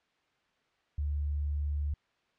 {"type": "tone", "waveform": "sine", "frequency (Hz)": 73, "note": "D2", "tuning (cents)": -10, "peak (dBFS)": -29, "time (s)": [0.98, 1.94], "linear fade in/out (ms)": 5, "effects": ["white hiss -72 dBFS RMS until 2.38 s", "low-pass 3000 Hz 12 dB/octave"]}